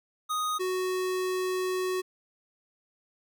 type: tone pair in turn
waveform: square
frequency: 1244.5 / 370 Hz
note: D#6 / F#4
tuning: 0 / 0 cents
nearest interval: octave + major sixth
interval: 2100 cents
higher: first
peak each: -28 dBFS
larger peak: neither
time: 0.29-0.59 / 0.59-2.02 s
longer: second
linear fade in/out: 20 ms
effects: none